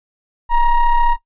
triangle ring-modulated tone, 465.7 Hz, A#4, 2 cents flat, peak -4 dBFS, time 0.49-1.17 s, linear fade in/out 50 ms, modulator 483 Hz, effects noise-tail reverb RT60 0.1 s tail -17 dB re dry + resampled to 8000 Hz

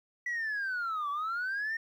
sine linear two-way sweep, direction down then up, 1968 to 1129 to 1844 Hz, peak -29 dBFS, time 0.26-1.77 s, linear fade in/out 5 ms, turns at 1.1 s, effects tanh soft clip ceiling -29 dBFS + 11-bit

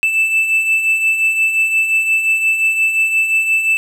triangle beating tone pair, 2637 / 2642.7 Hz, E7 / E7, 0 / +4 cents, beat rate 5.7 Hz, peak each -20 / -11 dBFS, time 0.03-3.77 s, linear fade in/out 0 ms, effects none

